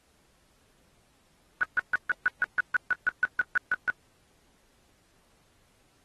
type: tone bursts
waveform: sine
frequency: 1480 Hz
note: F#6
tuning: in tune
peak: -21 dBFS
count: 15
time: 1.61-3.9 s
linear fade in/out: 0 ms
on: 22 ms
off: 140 ms
effects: pink hiss -66 dBFS RMS until 6.04 s + AAC 32 kbps